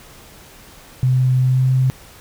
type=tone with pitch glide; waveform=sine; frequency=128.3 to 129.94 Hz; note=C3 to C3; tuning=-34 to -12 cents; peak=-12 dBFS; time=1.03-1.9 s; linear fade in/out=0 ms; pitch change=+22 cents; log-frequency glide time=1.4-1.67 s; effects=pink hiss -43 dBFS RMS until 2.2 s